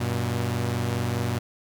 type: tone pair together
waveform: sawtooth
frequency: 95.3 / 120.07 Hz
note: G2 / B2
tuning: -48 / -48 cents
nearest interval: major third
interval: 400 cents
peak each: -25 / -22 dBFS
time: 0-1.39 s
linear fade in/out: 10 ms
effects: none